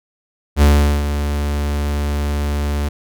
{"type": "tone with ADSR envelope", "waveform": "45% pulse", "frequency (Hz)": 72.7, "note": "D2", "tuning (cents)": -17, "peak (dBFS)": -7, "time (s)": [0.56, 2.89], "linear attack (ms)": 60, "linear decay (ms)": 400, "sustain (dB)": -10, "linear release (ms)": 9, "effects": []}